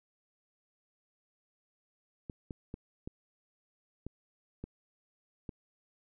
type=clicks; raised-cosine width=3 ms; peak=-27 dBFS; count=7; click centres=2.298 / 2.508 / 2.741 / 3.075 / 4.066 / 4.64 / 5.492 s; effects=none